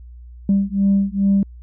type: beating tone pair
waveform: sine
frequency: 196.4 / 198.8 Hz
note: G3 / G3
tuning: +4 / +25 cents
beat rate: 2.4 Hz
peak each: -16 dBFS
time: 0.49-1.43 s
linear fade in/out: 2 ms
effects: tanh soft clip ceiling -9 dBFS + added 60 Hz sine -36 dBFS peak until 1.62 s